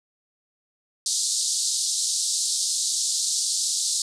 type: band-pass noise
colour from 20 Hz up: white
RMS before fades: -25 dBFS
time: 1.06-4.02 s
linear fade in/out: 2 ms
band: 3900 to 9000 Hz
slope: 48 dB/octave
effects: none